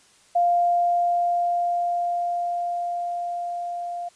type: tone with level ramp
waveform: sine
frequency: 698.5 Hz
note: F5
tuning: in tune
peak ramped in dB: -16 to -28 dBFS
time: 0.35-4.09 s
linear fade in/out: 10 ms
effects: white hiss -56 dBFS RMS until 4.15 s + resampled to 22050 Hz